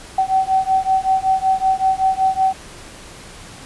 sine beating tone pair, 760 / 765.3 Hz, F#5 / G5, +46 / -42 cents, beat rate 5.3 Hz, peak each -17 dBFS, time 0.18-2.53 s, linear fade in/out 5 ms, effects pink hiss -38 dBFS RMS until 3.65 s + resampled to 24000 Hz

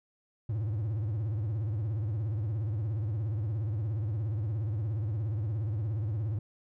triangle tone with vibrato, 107.2 Hz, A2, 45 cents flat, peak -27 dBFS, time 0.49-6.39 s, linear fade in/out 5 ms, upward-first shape triangle, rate 17 Hz, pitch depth 220 cents each way, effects none

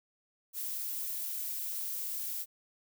violet noise, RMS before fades -37 dBFS, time 0.53-2.46 s, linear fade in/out 50 ms, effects none

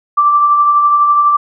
sine tone with tremolo, 1172 Hz, D6, 4 cents flat, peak -5 dBFS, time 0.17-1.37 s, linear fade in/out 10 ms, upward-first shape triangle, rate 12 Hz, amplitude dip 40%, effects none

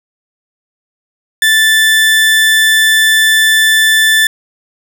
30% pulse tone, 1760 Hz, A6, in tune, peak -4 dBFS, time 1.42-4.27 s, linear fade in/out 2 ms, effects none

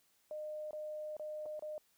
sine tone with dropouts, 610 Hz, D#5, 34 cents flat, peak -40 dBFS, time 0.31-1.78 s, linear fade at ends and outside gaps 1 ms, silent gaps 0.709-0.731 / 1.167-1.196 / 1.457-1.461 / 1.594-1.623 s, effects white hiss -73 dBFS RMS until 1.97 s

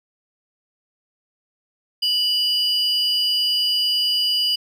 triangle tone pair together, 2960 / 4849 Hz, F#7 / D#8, 0 / -45 cents, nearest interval major sixth, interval 855 cents, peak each -19 dBFS, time 2.02-4.56 s, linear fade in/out 10 ms, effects none

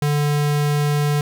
square tone, 146.83 Hz, D3, in tune, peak -17 dBFS, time 0.02-1.21 s, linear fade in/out 2 ms, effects none

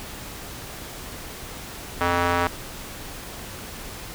square tone with band-pass filter, 87.31 Hz, F2, in tune, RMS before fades -22 dBFS, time 2.01-2.47 s, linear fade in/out 0 ms, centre 1200 Hz, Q 1.1, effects pink hiss -37 dBFS RMS until 4.14 s

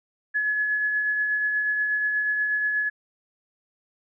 sine tone with tremolo, 1700 Hz, G#6, 40 cents sharp, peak -20 dBFS, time 0.34-2.9 s, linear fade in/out 20 ms, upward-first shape triangle, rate 8.3 Hz, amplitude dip 35%, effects none

